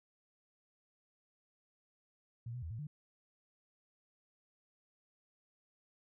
sine tone with pitch steps, 117.1 / 124 / 81.1 / 112.2 / 149.2 Hz, A#2 / B2 / E2 / A2 / D3, +8 / +7 / -28 / +34 / +28 cents, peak -40 dBFS, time 2.46-2.87 s, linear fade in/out 5 ms, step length 82 ms, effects none

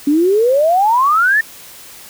sine exponential sweep, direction up, 279.3 to 1826 Hz, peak -9 dBFS, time 0.07-1.41 s, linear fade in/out 5 ms, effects white hiss -37 dBFS RMS until 2.09 s

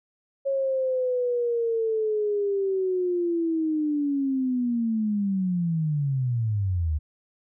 sine linear sweep, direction down, 550 to 72.7 Hz, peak -22 dBFS, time 0.45-6.99 s, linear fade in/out 20 ms, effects none

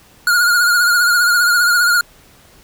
square tone with vibrato, 1429 Hz, F6, 39 cents sharp, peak -11 dBFS, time 0.27-2.01 s, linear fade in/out 2 ms, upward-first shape triangle, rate 15 Hz, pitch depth 58 cents each way, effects pink hiss -47 dBFS RMS until 2.63 s

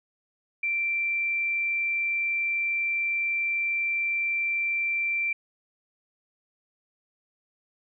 sine tone, 2351 Hz, D7, 1 cent sharp, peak -24 dBFS, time 0.63-5.33 s, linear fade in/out 5 ms, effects none

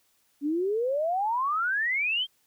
sine exponential sweep, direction up, 277.2 to 3236 Hz, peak -24 dBFS, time 0.41-2.27 s, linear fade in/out 50 ms, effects white hiss -68 dBFS RMS until 2.46 s

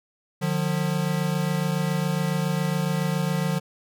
square tone pair together, 150.99 / 178.2 Hz, D3 / F3, +48 / +35 cents, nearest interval minor third, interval 287 cents, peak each -26 dBFS, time 0.41-3.6 s, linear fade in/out 20 ms, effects none

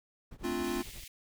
brown noise with tremolo, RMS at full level -43 dBFS, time 0.31-1.04 s, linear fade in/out 5 ms, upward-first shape triangle, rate 11 Hz, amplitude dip 95%
square chord, D minor seventh, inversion second, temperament equal, 220 / 261.6 / 293.7 / 349.2 Hz, A3 / C4 / D4 / F4, 0 / 0 / 0 / 0 cents, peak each -41 / -38 / -41 / -35 dBFS, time 0.43-0.83 s, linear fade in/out 20 ms
pink high-pass noise, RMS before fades -49 dBFS, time 0.64-1.08 s, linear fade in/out 5 ms, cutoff 2000 Hz, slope 48 dB/octave
effects none

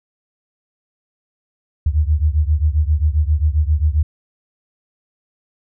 sine beating tone pair, 73.42 / 80.92 Hz, D2 / E2, 0 / -32 cents, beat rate 7.5 Hz, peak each -15 / -17 dBFS, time 1.86-4.03 s, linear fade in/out 5 ms, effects none

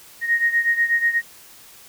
sine beating tone pair, 1864.7 / 1872.9 Hz, A#6 / A#6, 0 / +8 cents, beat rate 8.2 Hz, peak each -18 / -22 dBFS, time 0.21-1.22 s, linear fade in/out 50 ms, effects white hiss -46 dBFS RMS until 1.88 s

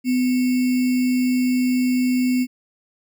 sine tone with sample-and-hold, 252.1 Hz, B3, 36 cents sharp, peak -16 dBFS, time 0.04-2.47 s, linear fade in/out 50 ms, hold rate 2450 Hz, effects none

